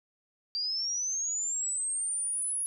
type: linear sweep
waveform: sine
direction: up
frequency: 4682 to 10548 Hz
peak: -29 dBFS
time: 0.55-2.66 s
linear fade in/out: 0 ms
effects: none